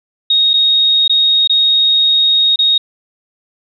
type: tone with dropouts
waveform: sine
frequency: 3741 Hz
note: A#7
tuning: 5 cents sharp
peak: -8 dBFS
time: 0.3-2.78 s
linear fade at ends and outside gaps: 5 ms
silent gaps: 0.534-0.538 / 1.079-1.095 / 1.475-1.495 / 2.56-2.589 s
effects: none